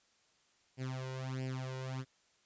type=tone with flanger; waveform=sawtooth; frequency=130.4 Hz; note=C3; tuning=5 cents flat; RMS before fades=-40 dBFS; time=0.77-2.05 s; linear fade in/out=50 ms; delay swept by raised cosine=0.39 to 2.09 ms; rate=1.5 Hz; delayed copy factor=+0.85; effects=white hiss -71 dBFS RMS until 2.45 s + resampled to 16000 Hz